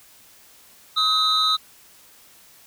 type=tone cluster; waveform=sine; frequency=1267 / 3715 / 3983 Hz; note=D#6 / A#7 / B7; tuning=+31 / -7 / +14 cents; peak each=-20 dBFS; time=0.96-1.57 s; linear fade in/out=20 ms; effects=tanh soft clip ceiling -12 dBFS + white hiss -51 dBFS RMS until 2.66 s